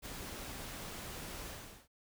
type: noise with ADSR envelope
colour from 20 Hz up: pink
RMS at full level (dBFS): -43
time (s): 0.02-1.88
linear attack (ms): 39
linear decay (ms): 6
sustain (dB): -2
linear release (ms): 420
effects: none